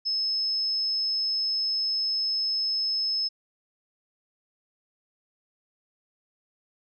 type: tone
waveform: sine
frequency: 5200 Hz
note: E8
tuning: 24 cents flat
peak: -24 dBFS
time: 0.05-3.29 s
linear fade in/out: 20 ms
effects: none